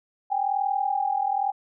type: tone pair together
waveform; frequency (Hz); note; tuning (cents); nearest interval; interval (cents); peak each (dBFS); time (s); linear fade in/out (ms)
sine; 779 / 820; G5 / G#5; -11 / -22; minor second; 89; -25; 0.3-1.52; 20
effects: none